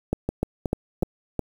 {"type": "two click trains", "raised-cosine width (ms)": 2, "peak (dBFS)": [-9, -11], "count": [4, 4], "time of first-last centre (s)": [[0.13, 1.031], [0.29, 1.393]], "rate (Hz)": [3.33, 2.72], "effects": ["7-bit"]}